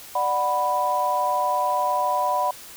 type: chord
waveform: sine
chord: B minor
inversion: first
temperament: just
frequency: 592.7 / 740.8 / 987.8 Hz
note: D5 / F#5 / B5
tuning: +16 / +2 / 0 cents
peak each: -27 / -25 / -22 dBFS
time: 0.15-2.51 s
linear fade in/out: 5 ms
effects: white hiss -42 dBFS RMS until 2.76 s